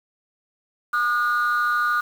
triangle ring-modulated tone, 116.54 Hz, A#2, in tune, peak -12 dBFS, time 0.93-2.01 s, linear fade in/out 10 ms, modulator 1330 Hz, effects tanh soft clip ceiling -14 dBFS + 7-bit

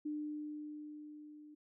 sine tone with level ramp, 300 Hz, D4, 37 cents sharp, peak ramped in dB -36 to -53 dBFS, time 0.05-1.55 s, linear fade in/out 10 ms, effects none

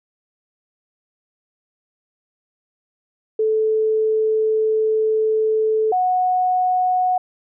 sine tone pair in turn, 436.7 / 734.4 Hz, A4 / F#5, -13 / -13 cents, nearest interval major sixth, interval 900 cents, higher second, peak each -15 dBFS, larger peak neither, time 3.39-5.92 / 5.92-7.18 s, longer first, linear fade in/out 5 ms, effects none

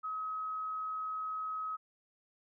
sine tone, 1274 Hz, D#6, 41 cents sharp, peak -35 dBFS, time 0.03-1.77 s, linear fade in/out 20 ms, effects none

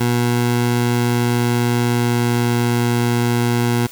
20% pulse tone with pitch glide, 120.5 to 119.67 Hz, B2 to A#2, -42 to +46 cents, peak -10 dBFS, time 0-3.87 s, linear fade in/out 10 ms, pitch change -12 cents, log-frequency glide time 0.75-2.61 s, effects white hiss -39 dBFS RMS until 3.91 s

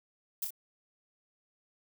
violet noise with echo, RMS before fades -33 dBFS, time 0.42-0.45 s, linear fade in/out 5 ms, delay 28 ms, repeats 2, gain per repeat -4 dB, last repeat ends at 0.506 s, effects none

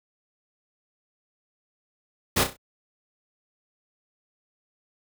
pink noise with echo, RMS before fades -21 dBFS, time 2.36-2.44 s, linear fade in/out 10 ms, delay 32 ms, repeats 4, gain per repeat -8 dB, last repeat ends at 2.568 s, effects high-pass 60 Hz 12 dB/octave

